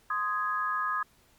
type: chord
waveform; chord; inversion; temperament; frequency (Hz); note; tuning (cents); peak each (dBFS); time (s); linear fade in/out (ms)
sine; Ab major; first; just; 1038.3 / 1245.9 / 1661.2; C6 / Eb6 / Ab6; -14 / +2 / 0; -34 / -29 / -33; 0.1-1.03; 5
effects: pink hiss -63 dBFS RMS until 1.38 s + MP3 96 kbps